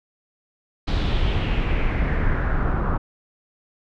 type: noise with low-pass filter sweep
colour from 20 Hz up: brown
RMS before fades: -21 dBFS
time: 0.87-2.98 s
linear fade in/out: 10 ms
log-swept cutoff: 4000 to 1200 Hz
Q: 3.1
effects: none